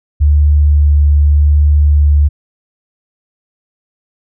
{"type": "tone with vibrato", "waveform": "sine", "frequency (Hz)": 73.42, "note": "D2", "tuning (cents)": 0, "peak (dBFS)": -5, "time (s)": [0.2, 2.29], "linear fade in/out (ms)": 20, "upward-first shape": "sine", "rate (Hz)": 0.85, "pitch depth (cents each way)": 9, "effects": []}